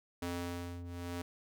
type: ring-modulated tone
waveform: sawtooth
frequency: 174.61 Hz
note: F3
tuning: in tune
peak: -31 dBFS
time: 0.22-1.22 s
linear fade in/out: 5 ms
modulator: 86.9 Hz
effects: none